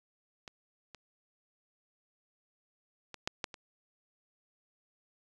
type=clicks; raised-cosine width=0.2 ms; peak=-27 / -30 / -26 / -14 / -16 / -28 dBFS; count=6; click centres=0.478 / 0.947 / 3.143 / 3.275 / 3.442 / 3.542 s; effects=resampled to 24000 Hz